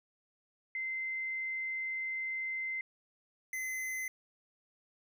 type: tone pair in turn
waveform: sine / square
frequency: 2073 / 2047 Hz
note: C7 / C7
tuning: -17 / -38 cents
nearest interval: unison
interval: 21 cents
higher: first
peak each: -34 / -36 dBFS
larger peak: first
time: 0.75-2.81 / 3.53-4.08 s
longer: first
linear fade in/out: 2 ms
effects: none